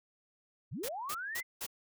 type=linear sweep; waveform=sine; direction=up; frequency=76.4 to 2093 Hz; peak=-37 dBFS; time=0.71-1.43 s; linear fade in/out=20 ms
type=noise bursts; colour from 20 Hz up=white; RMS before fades=-39 dBFS; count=4; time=0.83-1.666 s; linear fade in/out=10 ms; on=59 ms; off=200 ms
effects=none